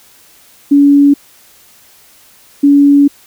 sine tone pair in turn, 284.1 / 284.1 Hz, C#4 / C#4, +43 / +43 cents, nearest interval unison, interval 0 cents, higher neither, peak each -3 dBFS, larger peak neither, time 0.71-1.14 / 2.63-3.08 s, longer second, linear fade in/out 10 ms, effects white hiss -44 dBFS RMS until 3.26 s

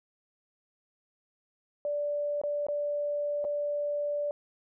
sine tone with dropouts, 584 Hz, D5, 10 cents flat, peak -28 dBFS, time 1.85-4.31 s, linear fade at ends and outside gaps 1 ms, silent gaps 2.415-2.436 / 2.667-2.685 / 3.443-3.449 s, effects none

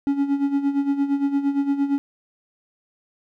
triangle tone with tremolo, 280 Hz, C#4, 18 cents sharp, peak -14 dBFS, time 0.07-1.98 s, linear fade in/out 0 ms, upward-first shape sine, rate 8.7 Hz, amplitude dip 70%, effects none

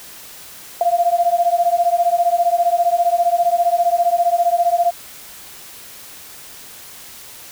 sine beating tone pair, 686 / 701 Hz, F5 / F5, -31 / +6 cents, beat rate 15 Hz, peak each -16 dBFS, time 0.81-4.91 s, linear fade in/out 2 ms, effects white hiss -38 dBFS RMS until 7.51 s

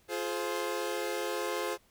sawtooth chord, F minor, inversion none, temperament equal with one note detuned, 349.2 / 423.8 / 523.3 Hz, F4 / Ab4 / C5, 0 / +35 / 0 cents, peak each -33 / -32 / -32 dBFS, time 0.08-1.78 s, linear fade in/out 50 ms, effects pink hiss -66 dBFS RMS until 1.9 s

